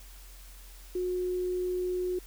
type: tone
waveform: sine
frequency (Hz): 362.8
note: F#4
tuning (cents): -34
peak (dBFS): -28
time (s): 0.95-2.19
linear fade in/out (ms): 5
effects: added 44 Hz sine -47 dBFS peak until 2.26 s + white hiss -54 dBFS RMS until 2.26 s